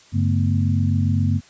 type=tone cluster; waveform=sine; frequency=96.9 / 141.9 / 224 / 251.4 Hz; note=G2 / C#3 / A3 / B3; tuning=-20 / +41 / +31 / +31 cents; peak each=-18 / -23 / -24 / -27 dBFS; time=0.12-1.41 s; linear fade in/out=50 ms; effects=white hiss -50 dBFS RMS until 1.49 s + resampled to 16000 Hz